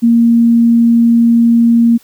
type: tone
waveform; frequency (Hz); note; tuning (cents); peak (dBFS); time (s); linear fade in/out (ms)
sine; 233.1; A#3; 0; -5; 0.02-1.98; 20
effects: white hiss -47 dBFS RMS until 2.03 s